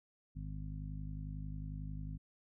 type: harmonic tone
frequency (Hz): 51.1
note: G#1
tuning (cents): -27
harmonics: 1 / 2 / 3 / 4 / 5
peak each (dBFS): -43 / -48 / -45 / -56 / -52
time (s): 0.35-2.18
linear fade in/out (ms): 20
effects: none